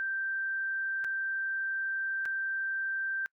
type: tone with dropouts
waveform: sine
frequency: 1568 Hz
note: G6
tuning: in tune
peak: -30 dBFS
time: 0-3.26 s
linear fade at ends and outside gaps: 0 ms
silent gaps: 1.042-1.046 / 2.254-2.258 s
effects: noise-tail reverb RT60 0.1 s tail -25 dB re dry